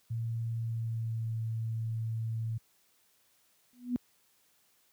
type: tone with pitch glide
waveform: sine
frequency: 114.8 to 112.7 Hz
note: A#2 to A2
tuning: -26 to +42 cents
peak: -31 dBFS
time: 0.1-2.58 s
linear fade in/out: 10 ms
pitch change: -32 cents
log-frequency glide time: 0.53-1.33 s
type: tone with exponential growth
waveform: sine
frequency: 245.5 Hz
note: B3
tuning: 10 cents flat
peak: -24 dBFS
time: 3.73-3.96 s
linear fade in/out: 0 ms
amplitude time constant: 49 ms
effects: white hiss -69 dBFS RMS until 4.92 s + high-pass 60 Hz 12 dB/octave